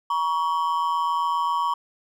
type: ring-modulated tone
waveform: triangle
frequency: 1037 Hz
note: C6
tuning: 16 cents flat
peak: -16 dBFS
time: 0.1-1.74 s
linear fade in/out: 5 ms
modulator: 83.7 Hz
effects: none